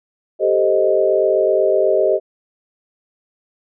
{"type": "chord", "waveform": "sine", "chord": "A half-diminished seventh", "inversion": "third", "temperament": "equal", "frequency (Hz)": [392, 440, 523.3, 622.3], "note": ["G4", "A4", "C5", "Eb5"], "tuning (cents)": [0, 0, 0, 0], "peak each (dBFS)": [-17, -21, -19, -16], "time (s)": [0.39, 2.2], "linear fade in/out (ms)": 50, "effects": []}